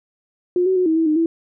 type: tone with pitch steps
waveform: sine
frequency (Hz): 357.5 / 376.1 / 365.3 / 320 / 325.5 / 307 / 330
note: F4 / F#4 / F#4 / D#4 / E4 / D#4 / E4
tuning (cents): +41 / +28 / -22 / +49 / -22 / -23 / +2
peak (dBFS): -14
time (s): 0.56-1.26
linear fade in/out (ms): 2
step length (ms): 100
effects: none